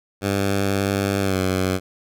10% pulse tone with pitch glide, 98.8 to 93.47 Hz, G2 to F#2, +14 to +18 cents, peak -11 dBFS, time 0.21-1.8 s, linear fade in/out 50 ms, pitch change -96 cents, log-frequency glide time 1.21-1.38 s, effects none

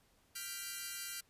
5% pulse chord, G dominant seventh, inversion third, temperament equal, 1396.9 / 1568 / 1975.5 / 2349 Hz, F6 / G6 / B6 / D7, 0 / 0 / 0 / 0 cents, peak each -34 / -36 / -37 / -38 dBFS, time 0.35-1.21 s, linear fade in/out 10 ms, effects pink hiss -71 dBFS RMS until 1.29 s + resampled to 32000 Hz

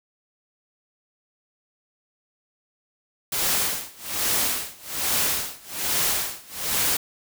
white noise with tremolo, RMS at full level -22 dBFS, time 3.32-6.97 s, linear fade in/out 5 ms, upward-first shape sine, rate 1.2 Hz, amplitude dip 95%, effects none

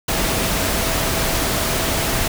sine tone in noise, 659.3 Hz, E5, in tune, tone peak -30 dBFS, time 0.08-2.28 s, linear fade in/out 5 ms, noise pink, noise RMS -20 dBFS, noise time 0.08-2.28 s, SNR -13 dB, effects none

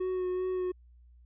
triangle tone with vibrato, 367.8 Hz, F#4, 10 cents flat, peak -27 dBFS, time 0-0.72 s, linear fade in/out 10 ms, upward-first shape sine, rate 2.6 Hz, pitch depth 17 cents each way, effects added 60 Hz sine -54 dBFS peak until 1.25 s + resampled to 8000 Hz

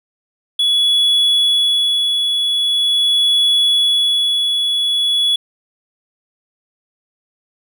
triangle tone with tremolo, 3390 Hz, G#7, 35 cents sharp, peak -9 dBFS, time 0.59-5.36 s, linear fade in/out 5 ms, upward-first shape sine, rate 0.43 Hz, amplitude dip 35%, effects none

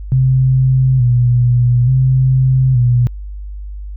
sine tone with vibrato, 126.3 Hz, B2, 39 cents sharp, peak -8 dBFS, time 0.12-3.07 s, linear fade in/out 0 ms, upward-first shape square, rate 0.57 Hz, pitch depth 56 cents each way, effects added 50 Hz sine -24 dBFS peak until 3.96 s

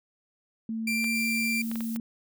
sine tone with pitch glide, 223.7 to 227.2 Hz, A3 to A#3, +29 to -44 cents, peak -29 dBFS, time 0.69-2 s, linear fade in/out 2 ms, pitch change +27 cents, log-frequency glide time 0.94-1.26 s
40% pulse tone, 2362 Hz, D7, 9 cents sharp, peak -26 dBFS, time 0.87-1.62 s, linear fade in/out 5 ms
clicks, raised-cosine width 0.3 ms, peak -24 dBFS, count 5, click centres 1.043 / 1.715 / 1.757 / 1.807 / 1.961 s
violet noise, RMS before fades -42 dBFS, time 1.15-1.97 s, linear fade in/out 2 ms
effects none

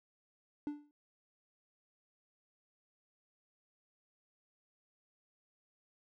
triangle tone with exponential decay, 293.7 Hz, D4, in tune, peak -31 dBFS, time 0.67-0.91 s, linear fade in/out 1 ms, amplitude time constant 52 ms, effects none

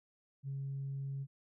sine tone, 137.3 Hz, C#3, 16 cents flat, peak -36 dBFS, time 0.43-1.27 s, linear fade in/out 50 ms, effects tanh soft clip ceiling -33 dBFS

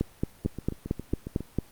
two click trains, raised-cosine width 3 ms, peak -12 / -21 dBFS, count 8 / 8, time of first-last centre 0.01-1.587 / 0.45-1.406 s, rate 4.44 / 7.32 Hz, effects pink hiss -55 dBFS RMS until 1.71 s + Opus 24 kbps

